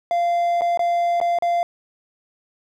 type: tone with dropouts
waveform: triangle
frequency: 692 Hz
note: F5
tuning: 16 cents flat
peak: -15 dBFS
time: 0.11-1.63 s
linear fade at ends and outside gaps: 1 ms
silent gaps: 0.61-0.618 / 0.774-0.793 / 1.202-1.213 / 1.387-1.423 s
effects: none